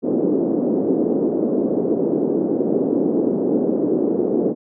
pink band-pass noise, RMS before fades -19 dBFS, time 0.02-4.55 s, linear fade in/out 50 ms, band 250 to 440 Hz, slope 24 dB/octave, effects none

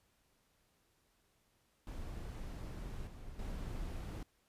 brown noise with level steps, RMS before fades -44 / -50 / -42 dBFS, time 1.87-4.23 s, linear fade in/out 2 ms, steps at 3.07 / 3.39 s, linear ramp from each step 2 ms, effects pink hiss -75 dBFS RMS until 4.48 s + resampled to 32000 Hz

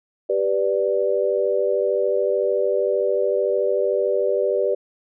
sine chord, G major, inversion none, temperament equal, 392 / 493.9 / 587.3 Hz, G4 / B4 / D5, 0 / 0 / 0 cents, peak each -22 dBFS, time 0.29-4.75 s, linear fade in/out 10 ms, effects none

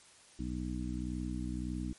harmonic tone, 61.74 Hz, B1, in tune, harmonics 1 / 2 / 3 / 4 / 5, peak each -39 / -44 / -41 / -41 / -42 dBFS, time 0.39-1.93 s, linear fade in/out 5 ms, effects white hiss -59 dBFS RMS until 1.98 s + MP3 48 kbps

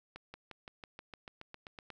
accelerating click train, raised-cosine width 0.3 ms, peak -30 dBFS, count 13, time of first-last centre 0.16-1.903 s, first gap 180 ms, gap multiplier 0.96, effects none

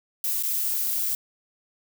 violet noise with dropouts, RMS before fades -26 dBFS, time 0.24-1.15 s, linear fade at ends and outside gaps 1 ms, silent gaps 0.426-0.434 s, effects none

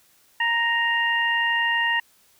harmonic tone, 932.3 Hz, A#5, in tune, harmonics 1 / 2 / 3, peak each -26 / -21 / -27 dBFS, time 0.4-2 s, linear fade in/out 5 ms, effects white hiss -59 dBFS RMS until 2.39 s

